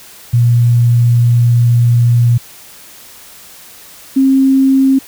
sine tone pair in turn, 119.3 / 267.8 Hz, A#2 / C4, +41 / +40 cents, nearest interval octave + major second, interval 1399 cents, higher second, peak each -6 dBFS, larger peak neither, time 0.33-2.38 / 4.16-4.99 s, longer first, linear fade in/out 10 ms, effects white hiss -37 dBFS RMS until 5.07 s

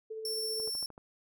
sine tone with tremolo, 440 Hz, A4, in tune, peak -36 dBFS, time 0.1-0.7 s, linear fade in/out 10 ms, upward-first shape triangle, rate 15 Hz, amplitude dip 40%
sawtooth tone, 5420 Hz, E8, 47 cents sharp, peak -31 dBFS, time 0.25-0.86 s, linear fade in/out 2 ms
click train, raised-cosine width 1 ms, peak -35 dBFS, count 6, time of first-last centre 0.6-0.979 s, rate 13.2 Hz
effects none

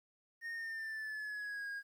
triangle tone with pitch glide, 1843 to 1632.5 Hz, A#6 to G#6, -20 to -30 cents, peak -38 dBFS, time 0.41-1.83 s, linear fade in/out 50 ms, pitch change -210 cents, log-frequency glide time 0.53-1.69 s, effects 12-bit

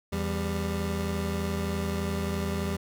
25% pulse tone pair together, 83.3 / 198.12 Hz, E2 / G3, +19 / +19 cents, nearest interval octave + minor third, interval 1500 cents, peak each -27 dBFS, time 0.12-2.77 s, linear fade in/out 10 ms, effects none

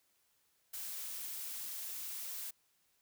blue noise, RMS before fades -43 dBFS, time 0.73-2.51 s, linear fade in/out 10 ms, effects white hiss -75 dBFS RMS until 3.01 s

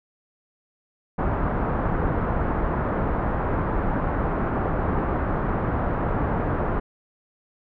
pink low-pass noise, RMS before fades -24 dBFS, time 1.18-6.8 s, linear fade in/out 10 ms, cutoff 1400 Hz, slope 24 dB/octave, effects none

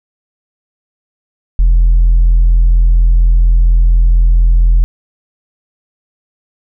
triangle tone with tanh clipping, 42.13 Hz, E1, 38 cents sharp, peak -5 dBFS, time 1.59-4.84 s, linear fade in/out 0 ms, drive 6 dB, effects none

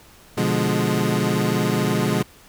25% pulse chord, B diminished seventh, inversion none, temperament equal, 123.47 / 146.83 / 174.61 / 207.7 Hz, B2 / D3 / F3 / Ab3, 0 / 0 / 0 / 0 cents, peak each -21 / -22 / -21 / -19 dBFS, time 0.37-2.23 s, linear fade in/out 10 ms, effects pink hiss -49 dBFS RMS until 2.48 s

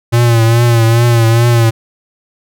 square tone with vibrato, 116.54 Hz, A#2, in tune, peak -7 dBFS, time 0.12-1.71 s, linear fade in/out 20 ms, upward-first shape triangle, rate 2.4 Hz, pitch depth 60 cents each way, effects none

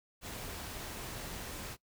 pink noise, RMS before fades -43 dBFS, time 0.21-1.77 s, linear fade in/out 50 ms, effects noise-tail reverb RT60 0.1 s tail -20 dB re dry

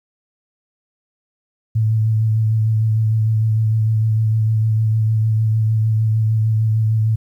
sine tone with vibrato, 110 Hz, A2, in tune, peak -13 dBFS, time 1.75-7.16 s, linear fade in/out 10 ms, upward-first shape sine, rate 6.6 Hz, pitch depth 22 cents each way, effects 9-bit

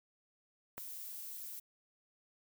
violet noise, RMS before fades -46 dBFS, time 0.77-1.6 s, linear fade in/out 10 ms
click, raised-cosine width 0.5 ms, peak -30 dBFS, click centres 0.78 s
effects none

